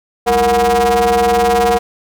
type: ring-modulated tone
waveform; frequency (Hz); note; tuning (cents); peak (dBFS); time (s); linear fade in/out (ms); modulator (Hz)
45% pulse; 130.81; C3; 0; -7; 0.26-1.79; 20; 598
effects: none